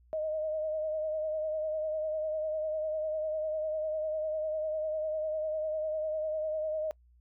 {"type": "tone with vibrato", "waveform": "sine", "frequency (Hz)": 622.3, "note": "D#5", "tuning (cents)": 0, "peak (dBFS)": -30, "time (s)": [0.13, 6.91], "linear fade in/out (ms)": 0, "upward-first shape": "triangle", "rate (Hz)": 10, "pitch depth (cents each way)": 42, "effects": ["noise-tail reverb RT60 0.1 s tail -24 dB re dry", "added 60 Hz sine -59 dBFS peak until 7.2 s"]}